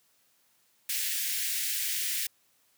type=high-pass noise; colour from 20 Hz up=white; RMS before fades=-31 dBFS; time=0.89-2.27 s; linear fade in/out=5 ms; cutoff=1700 Hz; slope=48 dB/octave; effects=white hiss -68 dBFS RMS until 2.77 s + high-pass 80 Hz 12 dB/octave